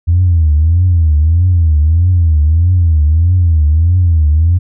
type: tone with vibrato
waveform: sine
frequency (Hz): 82.4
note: E2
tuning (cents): 0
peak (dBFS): -5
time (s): 0.07-4.59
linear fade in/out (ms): 20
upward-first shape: triangle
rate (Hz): 1.6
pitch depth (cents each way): 200
effects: tanh soft clip ceiling -2 dBFS